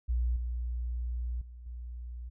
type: tone with level steps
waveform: sine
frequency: 60.1 Hz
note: B1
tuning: 46 cents flat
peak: -26 / -31 / -44 / -38 dBFS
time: 0.08-2.3 s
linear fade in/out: 20 ms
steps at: 0.36 / 1.41 / 1.66 s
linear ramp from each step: 5 ms
effects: none